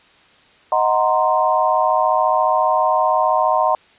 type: chord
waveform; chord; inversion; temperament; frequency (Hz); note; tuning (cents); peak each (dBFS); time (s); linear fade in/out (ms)
sine; C half-diminished seventh; first; equal with one note detuned; 625.1 / 740 / 932.3 / 1046.5; Eb5 / Gb5 / Bb5 / C6; +8 / 0 / 0 / 0; -19; 0.72-3.75; 2
effects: white hiss -51 dBFS RMS until 3.98 s + resampled to 8000 Hz